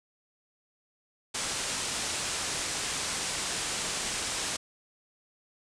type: low-pass noise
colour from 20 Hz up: white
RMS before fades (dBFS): -33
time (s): 1.34-4.57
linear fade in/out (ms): 10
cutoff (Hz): 9200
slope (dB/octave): 48
effects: none